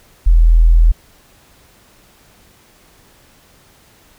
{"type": "tone", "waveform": "sine", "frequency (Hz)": 41.2, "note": "E1", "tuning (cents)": 0, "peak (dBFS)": -5, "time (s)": [0.26, 0.92], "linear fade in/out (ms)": 10, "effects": ["pink hiss -49 dBFS RMS until 4.18 s"]}